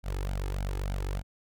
sawtooth tone with flanger, 47.73 Hz, G1, 45 cents flat, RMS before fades -32 dBFS, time 0.03-1.23 s, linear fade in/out 50 ms, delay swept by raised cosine 1.3 to 2.4 ms, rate 3.4 Hz, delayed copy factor +0.8, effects none

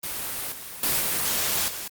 white noise with level steps, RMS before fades -31 / -38 / -23 / -25 / -34 dBFS, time 0.03-1.88 s, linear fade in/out 5 ms, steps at 0.52 / 0.83 / 1 / 1.68 s, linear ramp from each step 2 ms, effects Opus 32 kbps

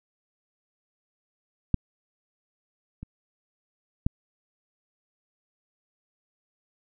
clicks, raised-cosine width 5 ms, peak -8 / -25 / -10 dBFS, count 3, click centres 1.743 / 3.03 / 4.065 s, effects none

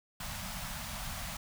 pink band-stop noise, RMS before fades -40 dBFS, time 0.2-1.37 s, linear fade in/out 5 ms, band 230 to 610 Hz, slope 48 dB/octave, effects none

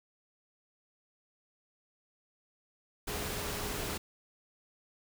sine tone in noise, 415.3 Hz, G#4, in tune, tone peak -45 dBFS, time 3.07-3.98 s, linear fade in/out 10 ms, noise pink, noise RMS -37 dBFS, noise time 3.07-3.98 s, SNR -11 dB, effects none

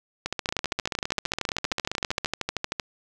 two click trains, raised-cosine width 0.2 ms, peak -9 / -10 dBFS, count 31 / 31, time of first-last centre 0.49-2.798 / 0.26-2.247 s, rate 13 / 15.1 Hz, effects none

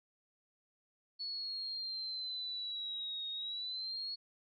sine exponential two-way sweep, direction down then up, 4409 to 3729 to 4368 Hz, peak -38 dBFS, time 1.19-4.16 s, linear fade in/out 20 ms, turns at 3.3 s, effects none

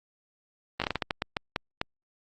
slowing click train, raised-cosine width 0.3 ms, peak -11 dBFS, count 12, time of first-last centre 0.8-1.814 s, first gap 17 ms, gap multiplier 1.31, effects Opus 24 kbps

